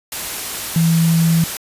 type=tone in noise; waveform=sine; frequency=164.81 Hz; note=E3; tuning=in tune; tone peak=-11 dBFS; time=0.76-1.44 s; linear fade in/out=2 ms; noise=white; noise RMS=-25 dBFS; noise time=0.12-1.57 s; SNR=+11 dB; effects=resampled to 32000 Hz